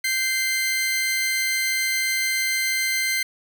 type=tone pair together; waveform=sawtooth; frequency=1559 / 2081 Hz; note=G6 / C7; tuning=-10 / -10 cents; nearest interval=perfect fourth; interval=500 cents; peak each=-27 / -18 dBFS; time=0.04-3.23 s; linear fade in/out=5 ms; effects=none